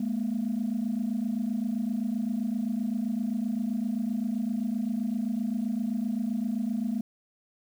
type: tone pair together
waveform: sine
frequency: 211.7 / 239.4 Hz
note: G#3 / A#3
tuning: +33 / +46 cents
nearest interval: major second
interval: 213 cents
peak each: -28 dBFS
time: 0-7.01 s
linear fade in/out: 5 ms
effects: tanh soft clip ceiling -22 dBFS + 9-bit